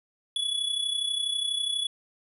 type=tone with amplitude modulation; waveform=square; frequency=3400 Hz; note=G#7; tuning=40 cents sharp; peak=-24 dBFS; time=0.36-1.87 s; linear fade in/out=2 ms; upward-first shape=sine; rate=32.2 Hz; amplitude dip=65%; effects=resampled to 32000 Hz